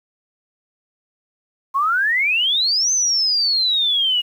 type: exponential two-way sweep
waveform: sine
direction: up then down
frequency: 1055 to 6272 to 2853 Hz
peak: -15 dBFS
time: 1.74-4.22 s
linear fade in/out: 20 ms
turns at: 2.92 s
effects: 8-bit